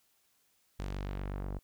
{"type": "tone with low-pass filter sweep", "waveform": "sawtooth", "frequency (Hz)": 48.24, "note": "G1", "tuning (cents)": -27, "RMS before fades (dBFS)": -38, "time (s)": [0.79, 1.59], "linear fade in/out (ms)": 10, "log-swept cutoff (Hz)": [8500, 820], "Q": 0.8, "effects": ["white hiss -72 dBFS RMS until 1.63 s"]}